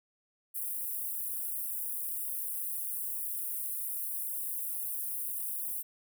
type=high-pass noise; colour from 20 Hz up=white; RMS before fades=-36 dBFS; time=0.54-5.83 s; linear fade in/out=20 ms; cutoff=9500 Hz; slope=48 dB/octave; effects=none